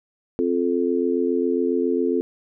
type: chord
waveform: sine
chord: F major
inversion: second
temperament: just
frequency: 261.9 / 349.2 / 436.5 Hz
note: C4 / F4 / A4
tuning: +2 / 0 / -14 cents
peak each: -23 dBFS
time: 0.39-2.21 s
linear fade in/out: 0 ms
effects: none